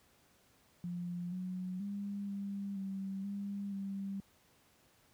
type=tone with pitch steps; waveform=sine; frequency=175.6 / 183.6 / 201.3 / 199.2 / 193.6 / 200.4 / 196.3 Hz; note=F3 / F#3 / G3 / G3 / G3 / G3 / G3; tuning=+10 / -13 / +46 / +28 / -21 / +38 / +3 cents; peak=-37 dBFS; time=0.84-4.2 s; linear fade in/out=0 ms; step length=480 ms; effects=pink hiss -68 dBFS RMS until 5.13 s + high-pass 60 Hz 12 dB/octave